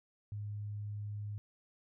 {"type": "tone", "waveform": "sine", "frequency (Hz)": 103.83, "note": "G#2", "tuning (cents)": 0, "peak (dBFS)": -38, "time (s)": [0.32, 1.38], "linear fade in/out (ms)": 0, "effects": []}